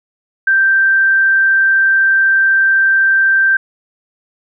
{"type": "tone", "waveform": "sine", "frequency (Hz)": 1568, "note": "G6", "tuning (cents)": 0, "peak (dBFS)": -8, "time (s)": [0.47, 3.57], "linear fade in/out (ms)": 5, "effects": []}